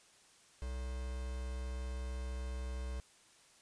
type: tone with quantisation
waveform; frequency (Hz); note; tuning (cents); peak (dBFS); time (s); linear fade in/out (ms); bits
triangle; 63.2; B1; +41; -36; 0.62-3; 0; 8
effects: white hiss -64 dBFS RMS until 3.61 s + resampled to 22050 Hz